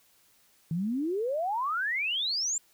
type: exponential sweep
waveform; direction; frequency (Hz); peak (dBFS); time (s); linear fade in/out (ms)
sine; up; 155.56 to 7500; -27; 0.71-2.58; 2
effects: white hiss -64 dBFS RMS until 2.73 s